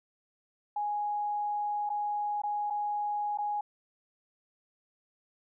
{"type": "tone with dropouts", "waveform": "sine", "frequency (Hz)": 830, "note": "G#5", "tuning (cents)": -1, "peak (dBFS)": -29, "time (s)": [0.76, 3.61], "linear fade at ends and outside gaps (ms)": 5, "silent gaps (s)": [[1.893, 1.9], [2.419, 2.435], [2.701, 2.705], [3.375, 3.385]], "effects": []}